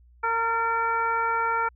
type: harmonic tone with a mistuned harmonic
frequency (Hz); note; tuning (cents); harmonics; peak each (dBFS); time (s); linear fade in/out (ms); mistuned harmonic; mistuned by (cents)
458.7; A#4; -28; 1 / 2 / 3 / 4 / 5; -33 / -26 / -25 / -37 / -35; 0.23-1.69; 10; 4; -44
effects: added 60 Hz sine -52 dBFS peak until 1.75 s